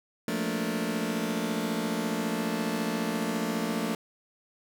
sawtooth chord, Bb major seventh, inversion second, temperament just, 174.81 / 218.5 / 233.1 / 291.4 Hz, F3 / A3 / Bb3 / D4, +2 / -12 / 0 / -13 cents, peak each -31 / -28 / -29 / -31 dBFS, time 0.28-3.95 s, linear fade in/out 2 ms, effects none

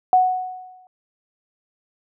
sine tone with exponential decay, 739 Hz, F#5, 2 cents flat, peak -9 dBFS, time 0.13-0.87 s, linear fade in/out 1 ms, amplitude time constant 160 ms, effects none

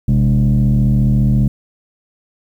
sine tone with frequency modulation, 130 Hz, C3, 11 cents flat, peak -8 dBFS, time 0.08-1.48 s, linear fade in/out 5 ms, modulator 74.7 Hz, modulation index 1.1, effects tanh soft clip ceiling -7 dBFS + 8-bit

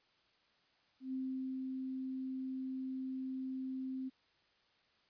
sine tone with ADSR envelope, 261.6 Hz, C4, in tune, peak -36 dBFS, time 1-4.1 s, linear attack 130 ms, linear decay 460 ms, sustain -2 dB, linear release 23 ms, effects white hiss -72 dBFS RMS until 5.09 s + resampled to 11025 Hz

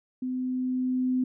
sine tone with level ramp, 254.9 Hz, C4, 45 cents flat, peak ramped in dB -28 to -22 dBFS, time 0.22-1.24 s, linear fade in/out 5 ms, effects none

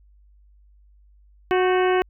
harmonic tone with a mistuned harmonic, 367.8 Hz, F#4, 10 cents flat, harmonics 1 / 2 / 3 / 4 / 5 / 6 / 7 / 8, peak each -18 / -24 / -28 / -30 / -32 / -34 / -35 / -36 dBFS, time 1.51-2.02 s, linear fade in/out 0 ms, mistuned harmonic 4, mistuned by +76 cents, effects added 50 Hz sine -51 dBFS peak until 2.09 s

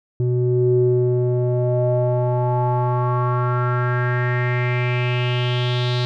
square tone with low-pass filter sweep, 123.47 Hz, B2, in tune, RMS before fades -19 dBFS, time 0.2-6.05 s, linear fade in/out 0 ms, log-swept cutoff 290 to 4000 Hz, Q 4.8, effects none

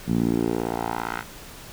10% pulse tone with band-pass filter sweep, 57.5 Hz, A#1, 23 cents flat, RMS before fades -25 dBFS, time 0.06-1.24 s, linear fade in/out 50 ms, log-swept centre 180 to 1600 Hz, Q 1.8, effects pink hiss -42 dBFS RMS until 1.72 s

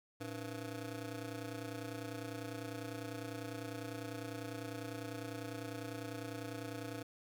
20% pulse ring-modulated tone, 197 Hz, G3, 9 cents sharp, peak -34 dBFS, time 0.2-7.03 s, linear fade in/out 10 ms, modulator 83.5 Hz, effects none

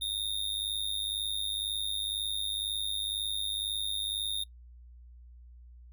square tone with amplitude modulation, 3676 Hz, A#7, 25 cents flat, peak -28 dBFS, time 0.01-4.44 s, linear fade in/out 10 ms, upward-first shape sine, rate 102 Hz, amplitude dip 85%, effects noise-tail reverb RT60 0.1 s tail -21 dB re dry + added 60 Hz sine -49 dBFS peak until 5.92 s

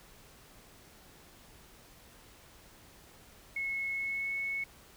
sine tone with pitch glide, 2185 to 2203 Hz, C#7 to C#7, -26 to -11 cents, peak -32 dBFS, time 3.56-4.64 s, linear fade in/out 5 ms, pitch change +15 cents, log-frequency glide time 3.92-4.32 s, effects pink hiss -57 dBFS RMS until 4.96 s

